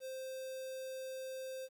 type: tone with notch filter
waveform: square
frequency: 523.3 Hz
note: C5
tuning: in tune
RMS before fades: -44 dBFS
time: 0-1.69 s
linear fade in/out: 50 ms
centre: 1900 Hz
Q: 1.1
effects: 12-bit